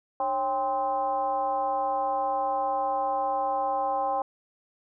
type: tone with frequency modulation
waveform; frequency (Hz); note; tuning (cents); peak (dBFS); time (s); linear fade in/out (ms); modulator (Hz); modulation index
sine; 794; G5; +22; -24; 0.2-4.22; 2; 247; 0.95
effects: none